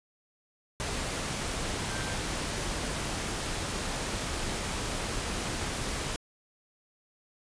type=tone in noise; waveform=sine; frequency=1568 Hz; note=G6; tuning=in tune; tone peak=-41 dBFS; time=1.9-2.14 s; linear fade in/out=0 ms; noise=pink; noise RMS=-33 dBFS; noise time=0.8-6.16 s; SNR=-11 dB; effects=resampled to 22050 Hz